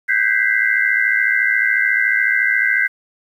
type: tone cluster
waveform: sine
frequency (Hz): 1530 / 1604 / 1970 / 2079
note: G6 / G6 / B6 / C7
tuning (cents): -42 / +39 / -5 / -12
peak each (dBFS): -19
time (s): 0.08-2.88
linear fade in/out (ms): 20
effects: 8-bit